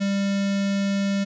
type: tone with notch filter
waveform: square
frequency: 198.1 Hz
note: G3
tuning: 18 cents sharp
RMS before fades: -23 dBFS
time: 0-1.25 s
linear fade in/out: 20 ms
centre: 920 Hz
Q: 1.4
effects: resampled to 16000 Hz